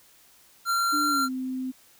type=tone; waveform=square; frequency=1374 Hz; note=F6; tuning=29 cents flat; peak=-23 dBFS; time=0.65-1.29 s; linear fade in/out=50 ms
type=tone with pitch glide; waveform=sine; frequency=295.2 to 258.5 Hz; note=D4 to C4; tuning=+9 to -21 cents; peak=-28 dBFS; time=0.92-1.72 s; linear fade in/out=20 ms; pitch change=-230 cents; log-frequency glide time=1.09-1.27 s
effects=white hiss -57 dBFS RMS until 1.99 s